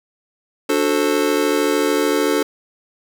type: chord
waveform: square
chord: D dominant seventh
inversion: none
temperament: just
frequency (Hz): 293.7 / 367.1 / 440.5 / 528.6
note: D4 / F#4 / A4 / C5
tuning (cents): 0 / -14 / +2 / +18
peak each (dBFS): -21 / -23 / -20 / -25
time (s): 0.69-2.43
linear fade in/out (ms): 5
effects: none